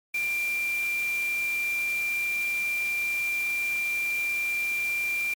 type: tone in noise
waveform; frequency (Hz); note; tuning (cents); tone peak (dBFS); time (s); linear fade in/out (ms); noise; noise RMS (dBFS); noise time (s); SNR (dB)
sine; 2375; D7; +19; -25; 0.14-5.34; 5; white; -40; 0.14-5.34; +12
effects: MP3 96 kbps